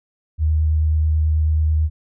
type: tone with vibrato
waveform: sine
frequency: 77.78 Hz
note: D#2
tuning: in tune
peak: -14 dBFS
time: 0.38-1.9 s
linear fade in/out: 50 ms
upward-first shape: sine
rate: 9.2 Hz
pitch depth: 12 cents each way
effects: none